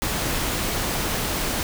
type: noise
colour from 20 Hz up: pink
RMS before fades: -25 dBFS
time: 0.02-1.63 s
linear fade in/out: 0 ms
effects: none